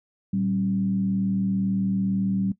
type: tone with frequency modulation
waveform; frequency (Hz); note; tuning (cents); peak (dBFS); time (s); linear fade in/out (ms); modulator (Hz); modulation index
sine; 192.8; G3; -28; -21; 0.33-2.52; 5; 77.9; 0.49
effects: noise-tail reverb RT60 0.1 s tail -17 dB re dry